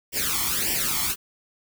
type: noise with flanger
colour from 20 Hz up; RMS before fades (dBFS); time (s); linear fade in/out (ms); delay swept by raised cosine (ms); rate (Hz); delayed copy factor
white; -25; 0.12-1.16; 50; 0.38 to 0.94; 1.7; +0.8
effects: none